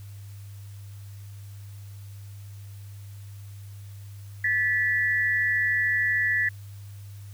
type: tone pair together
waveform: sine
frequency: 1742 / 1955.3 Hz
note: A6 / B6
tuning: -18 / -18 cents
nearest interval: major second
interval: 200 cents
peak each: -24 / -24 dBFS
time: 4.44-6.49 s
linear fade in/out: 5 ms
effects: added 100 Hz sine -39 dBFS peak until 7.33 s + white hiss -56 dBFS RMS until 7.33 s